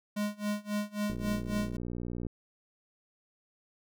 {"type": "tone with tremolo", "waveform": "square", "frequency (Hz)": 207.7, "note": "G#3", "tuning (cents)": 0, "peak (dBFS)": -29, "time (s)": [0.16, 1.77], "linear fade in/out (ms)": 10, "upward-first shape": "sine", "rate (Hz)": 3.7, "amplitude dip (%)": 95}
{"type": "click train", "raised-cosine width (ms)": 3, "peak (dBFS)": -25, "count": 71, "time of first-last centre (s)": [1.1, 2.267], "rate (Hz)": 60}
{"effects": []}